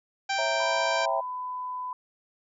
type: harmonic tone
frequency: 784 Hz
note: G5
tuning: in tune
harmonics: 1 / 2 / 3 / 4 / 5 / 6 / 7 / 8 / 9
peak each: -28 / -32 / -33 / -38 / -39 / -39 / -40 / -46 / -43 dBFS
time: 0.29-1.06 s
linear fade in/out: 10 ms
type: chord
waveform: sine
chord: C# diminished seventh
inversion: none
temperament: equal with one note detuned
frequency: 547.7 / 659.3 / 784 / 932.3 Hz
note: C#5 / E5 / G5 / Bb5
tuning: -21 / 0 / 0 / 0 cents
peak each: -33 / -28 / -30 / -31 dBFS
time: 0.38-1.21 s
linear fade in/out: 10 ms
type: tone with pitch glide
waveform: sine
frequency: 987.8 to 1002.2 Hz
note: B5 to B5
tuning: 0 to +25 cents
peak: -31 dBFS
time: 0.6-1.93 s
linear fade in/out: 2 ms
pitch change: +25 cents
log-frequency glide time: 0.89-1.05 s
effects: none